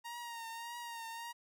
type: tone with vibrato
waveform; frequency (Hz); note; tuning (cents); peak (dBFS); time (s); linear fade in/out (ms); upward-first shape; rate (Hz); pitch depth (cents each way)
sawtooth; 932.3; A#5; 0; -39; 0.04-1.33; 20; triangle; 1.7; 48
effects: none